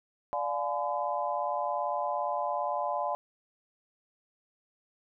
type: chord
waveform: sine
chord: D diminished seventh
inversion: none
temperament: just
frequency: 587.3 / 704.8 / 845.8 / 1014.9 Hz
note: D5 / F5 / Ab5 / Cb6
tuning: 0 / +16 / +31 / +47 cents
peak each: -34 dBFS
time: 0.33-3.15 s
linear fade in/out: 0 ms
effects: none